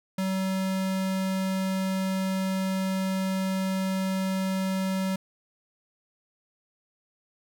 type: tone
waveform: square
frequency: 190 Hz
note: F#3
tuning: 46 cents sharp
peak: -26 dBFS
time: 0.18-5.16 s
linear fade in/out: 5 ms
effects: none